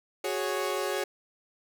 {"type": "chord", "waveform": "sawtooth", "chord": "F# suspended second", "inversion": "none", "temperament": "equal", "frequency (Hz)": [370, 415.3, 554.4], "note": ["F#4", "G#4", "C#5"], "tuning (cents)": [0, 0, 0], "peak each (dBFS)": -29, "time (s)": [0.24, 1.04], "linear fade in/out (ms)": 5, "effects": []}